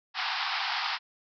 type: band-pass noise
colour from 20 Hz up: pink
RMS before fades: -31 dBFS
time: 0.14-0.99 s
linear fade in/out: 50 ms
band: 740 to 5200 Hz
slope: 96 dB/octave
effects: none